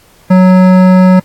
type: tone with hard clipping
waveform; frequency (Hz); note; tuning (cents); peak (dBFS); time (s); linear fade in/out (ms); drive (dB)
sine; 185; F#3; 0; -4; 0.3-1.2; 10; 15
effects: pink hiss -45 dBFS RMS until 1.24 s + AAC 64 kbps